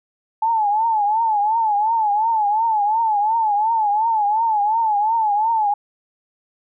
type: tone with vibrato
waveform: sine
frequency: 866 Hz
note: A5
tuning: 28 cents flat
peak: -15 dBFS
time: 0.42-5.74 s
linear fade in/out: 5 ms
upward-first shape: triangle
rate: 2.8 Hz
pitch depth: 130 cents each way
effects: none